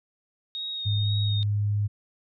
sine tone with vibrato, 3729 Hz, A#7, in tune, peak -30 dBFS, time 0.55-1.43 s, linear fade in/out 0 ms, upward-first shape sine, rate 2 Hz, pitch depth 24 cents each way
sine tone, 103.3 Hz, G#2, 9 cents flat, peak -22 dBFS, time 0.85-1.88 s, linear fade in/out 20 ms
effects none

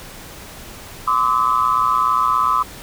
sine tone cluster, 1032 / 1159 / 1276 Hz, C6 / D6 / D#6, -24 / -23 / +43 cents, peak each -18 dBFS, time 1.07-2.63 s, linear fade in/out 10 ms, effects tanh soft clip ceiling -4 dBFS + pink hiss -37 dBFS RMS until 2.82 s

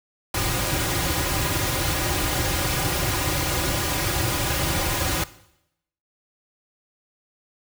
pink noise with comb filter, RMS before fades -24 dBFS, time 0.34-5.24 s, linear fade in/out 5 ms, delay 4.5 ms, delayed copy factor -0.9, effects noise-tail reverb RT60 0.8 s tail -17 dB re dry

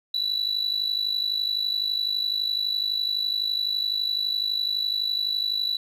sine tone with amplitude modulation, 3951 Hz, B7, in tune, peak -18 dBFS, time 0.14-5.77 s, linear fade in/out 5 ms, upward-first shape sine, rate 51.9 Hz, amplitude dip 80%, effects tanh soft clip ceiling -19 dBFS + 9-bit

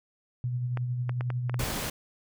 sine tone with tremolo, 123.47 Hz, B2, in tune, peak -26 dBFS, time 0.44-1.64 s, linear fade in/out 0 ms, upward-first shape sine, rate 11 Hz, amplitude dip 35%
clicks, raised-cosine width 0.5 ms, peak -20 dBFS, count 6, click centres 0.773 / 1.094 / 1.209 / 1.303 / 1.496 / 1.543 s
pink noise, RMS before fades -32 dBFS, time 1.59-1.9 s, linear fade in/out 5 ms
effects none

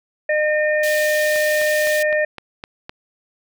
harmonic tone, 608 Hz, D#5, 40 cents flat, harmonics 1 / 3 / 4, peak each -17 / -20 / -31 dBFS, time 0.29-2.25 s, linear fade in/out 5 ms
pink high-pass noise, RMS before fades -29 dBFS, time 0.83-2.03 s, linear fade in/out 5 ms, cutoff 2700 Hz, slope 24 dB/octave
click train, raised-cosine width 0.3 ms, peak -16 dBFS, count 7, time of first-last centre 1.36-2.895 s, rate 3.91 Hz
effects none

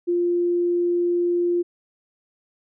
sine tone, 349.2 Hz, F4, in tune, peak -18 dBFS, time 0.07-1.63 s, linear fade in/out 20 ms, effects none

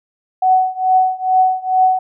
sine tone with tremolo, 747 Hz, F#5, 16 cents sharp, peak -7 dBFS, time 0.42-1.99 s, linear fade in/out 5 ms, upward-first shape triangle, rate 2.3 Hz, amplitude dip 95%, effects none

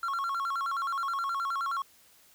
triangle tone with vibrato, 1228 Hz, D#6, 23 cents flat, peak -27 dBFS, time 0.03-1.82 s, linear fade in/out 2 ms, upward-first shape square, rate 9.5 Hz, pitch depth 190 cents each way, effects white hiss -60 dBFS RMS until 2.34 s

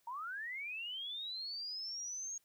sine linear sweep, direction up, 905 to 6600 Hz, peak -40 dBFS, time 0.07-2.38 s, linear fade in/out 5 ms, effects white hiss -75 dBFS RMS until 2.44 s

